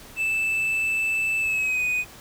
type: tone with pitch glide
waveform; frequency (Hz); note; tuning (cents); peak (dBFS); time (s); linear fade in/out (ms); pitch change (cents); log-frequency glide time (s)
triangle; 2637 to 2489; E7 to D#7; 0 to 0; -20; 0.16-2.05; 50; -100; 1.4-1.83
effects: pink hiss -45 dBFS RMS until 2.2 s